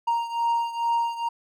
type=beating tone pair; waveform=triangle; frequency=932.3 / 934.6 Hz; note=A#5 / A#5; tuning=0 / +4 cents; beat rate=2.3 Hz; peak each=-22 / -26 dBFS; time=0.07-1.29 s; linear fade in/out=10 ms; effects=none